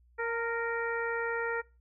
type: harmonic tone with a mistuned harmonic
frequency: 465 Hz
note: A#4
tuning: 4 cents flat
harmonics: 1 / 2 / 3 / 4 / 5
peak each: -33 / -38 / -36 / -37 / -45 dBFS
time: 0.18-1.62 s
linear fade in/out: 20 ms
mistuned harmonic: 2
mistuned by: -28 cents
effects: noise-tail reverb RT60 0.3 s tail -23 dB re dry + added 60 Hz sine -60 dBFS peak until 1.8 s